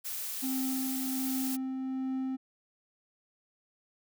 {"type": "noise", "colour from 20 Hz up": "blue", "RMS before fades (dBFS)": -37, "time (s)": [0.04, 1.57], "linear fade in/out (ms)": 20}
{"type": "tone with tremolo", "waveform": "triangle", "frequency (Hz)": 262.4, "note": "C4", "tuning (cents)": 5, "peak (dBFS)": -28, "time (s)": [0.42, 2.37], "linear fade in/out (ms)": 20, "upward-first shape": "triangle", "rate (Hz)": 1.3, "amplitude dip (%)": 30}
{"effects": []}